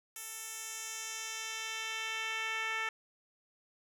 10% pulse tone with band-pass filter sweep, 443.8 Hz, A4, 15 cents sharp, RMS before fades -39 dBFS, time 0.16-2.89 s, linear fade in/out 2 ms, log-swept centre 11000 to 2000 Hz, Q 1.2, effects none

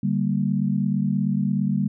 sine chord, G minor, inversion second, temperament equal, 146.83 / 196 / 233.1 Hz, D3 / G3 / Bb3, 0 / 0 / 0 cents, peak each -25 / -22 / -26 dBFS, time 0.03-1.88 s, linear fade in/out 5 ms, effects none

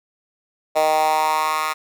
10% pulse tone with high-pass filter sweep, 155.7 Hz, D#3, 2 cents sharp, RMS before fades -19 dBFS, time 0.75-1.74 s, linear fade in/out 20 ms, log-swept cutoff 630 to 1300 Hz, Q 3.8, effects none

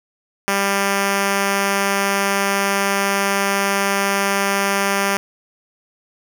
5% pulse tone, 198 Hz, G3, 18 cents sharp, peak -5 dBFS, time 0.48-5.17 s, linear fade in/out 0 ms, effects none

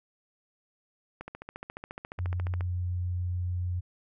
click train, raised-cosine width 0.5 ms, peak -24 dBFS, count 21, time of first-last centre 1.21-2.609 s, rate 14.3 Hz
sine tone, 89.3 Hz, F2, 39 cents sharp, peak -28 dBFS, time 2.18-3.81 s, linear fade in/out 20 ms
effects none

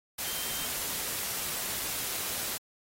sine tone in noise, 3154 Hz, G7, 10 cents sharp, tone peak -43 dBFS, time 0.24-0.67 s, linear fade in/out 10 ms, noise white, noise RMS -34 dBFS, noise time 0.18-2.58 s, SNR -12 dB, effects AAC 48 kbps

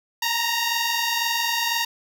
10% pulse tone pair together, 918 / 940 Hz, A#5 / A#5, -27 / +14 cents, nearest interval unison, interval 41 cents, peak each -17 / -15 dBFS, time 0.22-1.85 s, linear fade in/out 5 ms, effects none

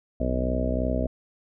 harmonic tone with a mistuned harmonic, 63 Hz, B1, 35 cents sharp, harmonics 1 / 2 / 3 / 4 / 5 / 6 / 7 / 8 / 9 / 10, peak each -27 / -34 / -34 / -29 / -38 / -39 / -38 / -35 / -34 / -31 dBFS, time 0.2-1.07 s, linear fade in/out 5 ms, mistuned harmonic 1, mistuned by -39 cents, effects none

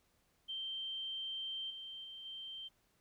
sine tone with level steps, 3135 Hz, G7, 1 cent flat, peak -39 / -45 / -47 / -44 dBFS, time 0.48-2.69 s, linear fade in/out 20 ms, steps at 1.7 / 2.04 / 2.25 s, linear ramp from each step 5 ms, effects pink hiss -75 dBFS RMS until 3 s

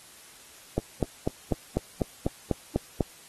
click train, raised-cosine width 2 ms, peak -11 dBFS, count 10, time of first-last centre 0.78-3.008 s, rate 4.04 Hz, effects white hiss -51 dBFS RMS until 3.28 s + AAC 32 kbps

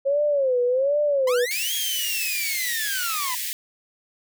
sine tone with vibrato, 538 Hz, C5, 48 cents sharp, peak -18 dBFS, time 0.05-1.46 s, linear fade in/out 20 ms, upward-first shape sine, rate 1.3 Hz, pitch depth 170 cents each way
sawtooth linear two-way sweep, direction up then down, 965 to 3324 to 965 Hz, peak -23 dBFS, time 1.27-3.35 s, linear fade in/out 5 ms, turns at 1.74 s
white high-pass noise, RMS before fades -29 dBFS, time 1.51-3.53 s, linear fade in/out 0 ms, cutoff 1700 Hz, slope 96 dB/octave
effects none

